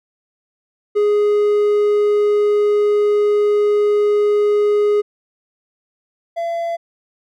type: tone pair in turn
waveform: triangle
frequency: 415.3 / 676.7 Hz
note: G#4 / E5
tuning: 0 / +45 cents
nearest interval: minor sixth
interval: 845 cents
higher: second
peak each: -10 / -17 dBFS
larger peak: first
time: 0.95-5.02 / 6.36-6.77 s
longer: first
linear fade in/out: 20 ms
effects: none